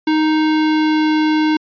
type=tone with pitch glide; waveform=square; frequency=311.1 to 309.1 Hz; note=D#4 to D#4; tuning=0 to -11 cents; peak=-13 dBFS; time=0.07-1.57 s; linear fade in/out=5 ms; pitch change=-11 cents; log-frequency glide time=0.35-1.13 s; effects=resampled to 11025 Hz